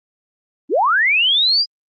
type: linear sweep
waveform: sine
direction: up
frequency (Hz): 237.9 to 4951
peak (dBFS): -12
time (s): 0.69-1.66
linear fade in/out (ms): 50
effects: Opus 24 kbps